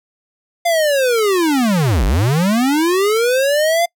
square linear two-way sweep, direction down then up, 698.5 to 43.78 to 698.5 Hz, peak -13 dBFS, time 0.65-3.86 s, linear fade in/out 10 ms, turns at 2.05 s, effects noise-tail reverb RT60 0.1 s tail -26 dB re dry

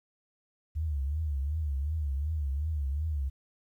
sine tone with vibrato, 73.42 Hz, D2, in tune, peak -28 dBFS, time 0.75-3.3 s, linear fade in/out 20 ms, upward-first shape triangle, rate 2.7 Hz, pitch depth 180 cents each way, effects 11-bit

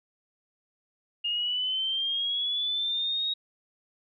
sine linear sweep, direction up, 2831 to 3785 Hz, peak -26 dBFS, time 1.24-3.34 s, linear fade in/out 10 ms, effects none

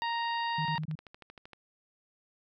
harmonic tone, 932.3 Hz, A#5, in tune, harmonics 1 / 2 / 3 / 4 / 5, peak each -31 / -37 / -41 / -43 / -45 dBFS, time 0.02-0.78 s, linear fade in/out 0 ms
sine tone bursts, 155.56 Hz, D#3, in tune, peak -32 dBFS, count 4, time 0.58-0.954 s, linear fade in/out 5 ms, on 74 ms, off 26 ms
click train, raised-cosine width 0.3 ms, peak -32 dBFS, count 12, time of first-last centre 0.68-1.533 s, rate 12.9 Hz
effects none

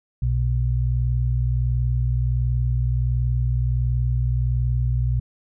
sine tone pair together, 61.4 / 122.8 Hz, B1 / B2, -9 / -9 cents, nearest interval octave, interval 1200 cents, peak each -21 dBFS, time 0.22-5.2 s, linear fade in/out 5 ms, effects none

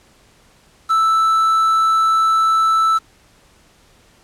triangle tone with quantisation, 1318.5 Hz, E6, in tune, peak -10 dBFS, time 0.89-2.99 s, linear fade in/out 20 ms, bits 6, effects pink hiss -52 dBFS RMS until 4.23 s + low-pass 10000 Hz 12 dB/octave

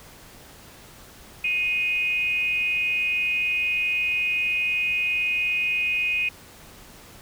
sine tone with frequency modulation, 2496 Hz, D#7, 5 cents sharp, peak -21 dBFS, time 1.44-6.29 s, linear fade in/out 5 ms, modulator 342 Hz, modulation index 0.41, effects pink hiss -47 dBFS RMS until 7.21 s

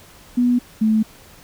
sine tone pair in turn, 244.9 / 218.2 Hz, B3 / A3, -14 / -14 cents, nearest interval major second, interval 200 cents, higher first, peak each -13 dBFS, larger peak neither, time 0.37-0.59 / 0.81-1.03 s, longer neither, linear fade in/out 10 ms, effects pink hiss -46 dBFS RMS until 1.43 s

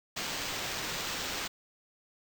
white noise with sample-and-hold, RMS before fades -36 dBFS, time 0.16-1.48 s, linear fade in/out 10 ms, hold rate 11025 Hz, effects none

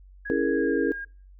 sine tone with pitch glide, 1661.2 to 1621.4 Hz, G#6 to G#6, 0 to -42 cents, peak -32 dBFS, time 0.25-1.05 s, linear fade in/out 10 ms, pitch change -42 cents, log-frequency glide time 0.51-0.74 s
sine chord, A# half-diminished seventh, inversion first, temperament equal, 277.2 / 329.6 / 415.3 / 466.2 Hz, C#4 / E4 / G#4 / A#4, 0 / 0 / 0 / 0 cents, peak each -27 dBFS, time 0.3-0.92 s, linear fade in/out 0 ms
effects noise-tail reverb RT60 0.4 s tail -26 dB re dry + added 47 Hz sine -47 dBFS peak until 1.39 s

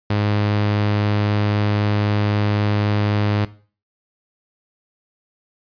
sawtooth tone, 103.83 Hz, G#2, in tune, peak -13 dBFS, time 0.1-3.45 s, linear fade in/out 5 ms, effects noise-tail reverb RT60 0.4 s tail -17 dB re dry + resampled to 11025 Hz

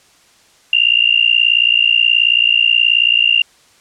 sine tone with amplitude modulation, 2794 Hz, F7, in tune, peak -5 dBFS, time 0.73-3.42 s, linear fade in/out 2 ms, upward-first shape sine, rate 58.6 Hz, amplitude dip 95%, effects white hiss -50 dBFS RMS until 3.8 s + low-pass 8000 Hz 12 dB/octave

